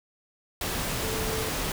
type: tone in noise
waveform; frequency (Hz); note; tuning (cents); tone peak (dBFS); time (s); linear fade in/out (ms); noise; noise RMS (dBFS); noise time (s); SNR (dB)
sine; 440.9; A4; +4; -33; 1.03-1.49; 2; pink; -30; 0.61-1.72; -6
effects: none